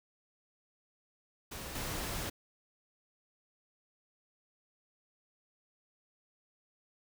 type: noise with level steps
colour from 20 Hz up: pink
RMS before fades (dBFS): -43 / -38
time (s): 1.51-2.3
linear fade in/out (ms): 10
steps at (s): 1.75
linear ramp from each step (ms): 5
effects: none